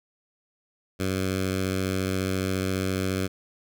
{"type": "tone with notch filter", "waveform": "10% pulse", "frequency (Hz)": 94.5, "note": "F#2", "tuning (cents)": 37, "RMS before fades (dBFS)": -27, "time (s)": [0.99, 3.28], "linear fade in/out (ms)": 20, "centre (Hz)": 820, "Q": 1.3, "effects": []}